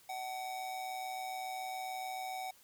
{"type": "tone with amplitude modulation", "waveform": "square", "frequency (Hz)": 753, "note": "F#5", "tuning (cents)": 30, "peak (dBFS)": -37, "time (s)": [0.09, 2.51], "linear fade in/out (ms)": 5, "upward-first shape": "sine", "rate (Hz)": 127, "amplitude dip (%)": 50, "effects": ["white hiss -63 dBFS RMS until 2.63 s"]}